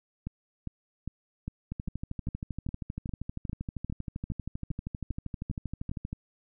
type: two click trains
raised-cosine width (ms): 5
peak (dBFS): -22 / -22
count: 15 / 57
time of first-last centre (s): 0.27-5.915 / 1.72-6.129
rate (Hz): 2.48 / 12.7
effects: none